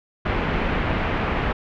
pink low-pass noise, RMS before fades -23 dBFS, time 0.25-1.53 s, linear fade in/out 10 ms, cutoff 2600 Hz, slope 24 dB/octave, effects none

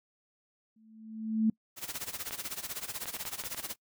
sine tone with exponential growth, 220 Hz, A3, in tune, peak -21 dBFS, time 0.76-1.5 s, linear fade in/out 5 ms, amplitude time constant 160 ms
white noise with tremolo, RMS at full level -36 dBFS, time 1.76-3.76 s, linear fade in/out 50 ms, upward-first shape sine, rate 16 Hz, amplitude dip 85%
clicks, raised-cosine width 0.3 ms, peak -24 dBFS, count 8, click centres 1.957 / 2.309 / 3.057 / 3.166 / 3.253 / 3.438 / 3.546 / 3.598 s
effects noise-tail reverb RT60 0.1 s tail -25 dB re dry

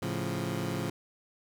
20% pulse chord, A augmented, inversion none, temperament equal, 110 / 138.59 / 174.61 Hz, A2 / C#3 / E#3, 0 / 0 / 0 cents, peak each -31 / -31 / -30 dBFS, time 0.02-0.9 s, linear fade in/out 5 ms, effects none

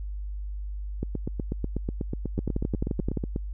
two click trains, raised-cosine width 3 ms, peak -14 / -16 dBFS, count 10 / 20, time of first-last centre 2.39-3.173 / 1.03-3.361 s, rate 11.5 / 8.15 Hz, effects added 50 Hz sine -31 dBFS peak until 3.53 s

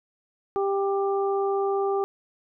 harmonic tone, 394.7 Hz, G4, 12 cents sharp, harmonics 1 / 2 / 3, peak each -23 / -29 / -33 dBFS, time 0.56-2.04 s, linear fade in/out 0 ms, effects none

